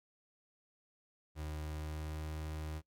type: tone with pitch glide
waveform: 35% pulse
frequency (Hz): 76.6 to 77.53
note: D#2 to D#2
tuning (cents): -27 to -6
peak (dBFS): -38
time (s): 1.35-2.82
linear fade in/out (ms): 50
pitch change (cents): +21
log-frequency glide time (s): 1.66-2.26
effects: noise-tail reverb RT60 0.1 s tail -21 dB re dry